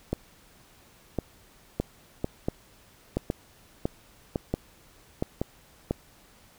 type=two click trains; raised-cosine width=2 ms; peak=-12 / -13 dBFS; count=7 / 6; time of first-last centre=1.8-5.91 / 0.13-5.415 s; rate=1.46 / 0.946 Hz; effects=pink hiss -57 dBFS RMS until 6.58 s